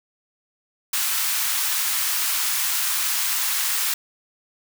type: high-pass noise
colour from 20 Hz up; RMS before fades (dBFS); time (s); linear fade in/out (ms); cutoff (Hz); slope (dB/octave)
white; -23; 0.93-3.94; 5; 960; 24
effects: none